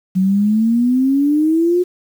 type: exponential sweep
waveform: sine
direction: up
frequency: 183.9 to 363.9 Hz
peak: -11 dBFS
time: 0.15-1.84 s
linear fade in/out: 20 ms
effects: 7-bit